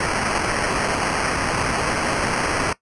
blue noise with sample-and-hold, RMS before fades -22 dBFS, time 0-2.73 s, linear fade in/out 5 ms, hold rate 3675 Hz, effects noise-tail reverb RT60 0.1 s tail -18 dB re dry + resampled to 24000 Hz

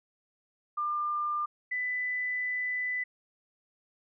sine tone pair in turn, 1198 / 1995.3 Hz, D6 / B6, +34 / +17 cents, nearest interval major sixth, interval 883 cents, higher second, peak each -28 / -29 dBFS, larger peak first, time 0.77-1.46 / 1.71-3.04 s, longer second, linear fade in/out 10 ms, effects none

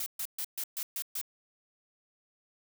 blue noise bursts, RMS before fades -35 dBFS, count 7, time 0-1.214 s, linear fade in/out 2 ms, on 62 ms, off 130 ms, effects none

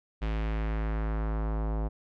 square tone with low-pass filter sweep, 54 Hz, A1, 32 cents flat, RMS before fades -30 dBFS, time 0.21-1.89 s, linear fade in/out 20 ms, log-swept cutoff 3000 to 840 Hz, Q 1.3, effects none

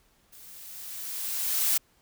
blue noise with level ramp, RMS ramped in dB -50 to -23 dBFS, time 0.32-1.78 s, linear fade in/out 10 ms, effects pink hiss -65 dBFS RMS until 2.01 s

